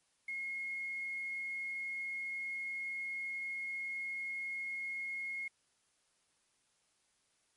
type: tone with quantisation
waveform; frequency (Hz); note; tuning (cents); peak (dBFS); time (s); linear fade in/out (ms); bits
sine; 2157; C#7; -48; -37; 0.28-5.48; 5; 10
effects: white hiss -75 dBFS RMS until 7.56 s + MP3 48 kbps